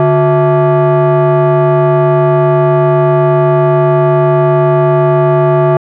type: tone with frequency modulation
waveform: sine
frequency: 145.3 Hz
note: D3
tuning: 18 cents flat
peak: -4 dBFS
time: 0-5.77 s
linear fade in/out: 2 ms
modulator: 509 Hz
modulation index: 1.4
effects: tanh soft clip ceiling -4 dBFS